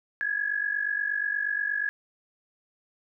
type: tone pair together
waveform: sine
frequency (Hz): 1651.6 / 1700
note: G#6 / G#6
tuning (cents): -10 / +40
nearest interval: minor second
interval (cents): 50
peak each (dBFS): -29 / -28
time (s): 0.21-1.89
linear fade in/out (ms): 0
effects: none